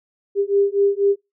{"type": "beating tone pair", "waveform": "sine", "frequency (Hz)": [398.1, 402.2], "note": ["G4", "G4"], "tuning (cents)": [27, 44], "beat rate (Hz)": 4.1, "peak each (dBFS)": -18, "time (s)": [0.35, 1.16], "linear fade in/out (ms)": 50, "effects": ["noise-tail reverb RT60 0.2 s tail -25 dB re dry"]}